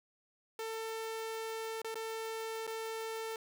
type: tone with dropouts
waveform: sawtooth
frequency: 446.7 Hz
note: A4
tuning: 26 cents sharp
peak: -34 dBFS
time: 0.59-3.36 s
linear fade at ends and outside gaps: 2 ms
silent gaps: 1.818-1.845 / 1.944-1.955 / 2.668-2.675 s
effects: none

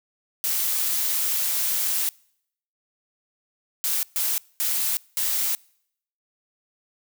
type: noise bursts at uneven times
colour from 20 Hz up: blue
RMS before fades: -24 dBFS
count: 5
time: 0.44-2.09 / 3.84-4.03 / 4.16-4.38 / 4.6-4.97 / 5.17-5.55 s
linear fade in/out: 0 ms
effects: noise-tail reverb RT60 0.7 s tail -26 dB re dry

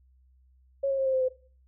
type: tone with pitch steps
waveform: sine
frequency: 550 / 542.4 / 535 / 527.6 / 520.3 / 513.2 Hz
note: C#5 / C#5 / C5 / C5 / C5 / C5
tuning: -14 / -38 / +38 / +14 / -10 / -34 cents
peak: -23 dBFS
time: 0.83-1.286 s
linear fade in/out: 10 ms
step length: 76 ms
effects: noise-tail reverb RT60 0.4 s tail -18 dB re dry + added 64 Hz sine -58 dBFS peak until 1.67 s

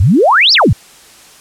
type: exponential two-way sweep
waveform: sine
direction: up then down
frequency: 77.8 to 5588 to 77.8 Hz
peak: -5 dBFS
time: 0-0.73 s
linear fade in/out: 5 ms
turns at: 0.53 s
effects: white hiss -40 dBFS RMS until 1.4 s + low-pass 10000 Hz 12 dB/octave

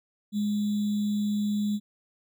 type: tone with sample-and-hold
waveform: sine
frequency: 207.7 Hz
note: G#3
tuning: in tune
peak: -24 dBFS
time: 0.32-1.8 s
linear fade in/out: 50 ms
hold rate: 3675 Hz
effects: none

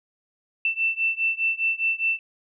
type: beating tone pair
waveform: sine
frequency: 2670 / 2674.9 Hz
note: E7 / E7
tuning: +22 / +25 cents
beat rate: 4.9 Hz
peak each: -24 / -25 dBFS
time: 0.65-2.19 s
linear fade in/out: 2 ms
effects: none

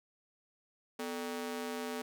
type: ring-modulated tone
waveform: sawtooth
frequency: 344.2 Hz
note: F4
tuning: 25 cents flat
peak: -30 dBFS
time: 0.99-2.02 s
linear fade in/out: 5 ms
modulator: 95.8 Hz
effects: none

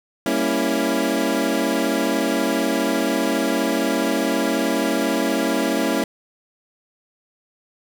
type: chord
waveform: 25% pulse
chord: G diminished seventh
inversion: none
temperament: equal with one note detuned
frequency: 198.28 / 233.1 / 277.2 / 329.6 Hz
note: G3 / Bb3 / Db4 / Fb4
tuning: +20 / 0 / 0 / 0 cents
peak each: -24 / -21 / -19 / -20 dBFS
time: 0.26-6.04 s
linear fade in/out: 2 ms
effects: none

